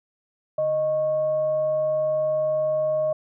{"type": "tone with frequency modulation", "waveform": "sine", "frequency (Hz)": 620, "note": "D#5", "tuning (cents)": -6, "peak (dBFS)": -20, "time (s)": [0.58, 3.13], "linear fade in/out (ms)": 5, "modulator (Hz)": 477, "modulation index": 0.21, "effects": []}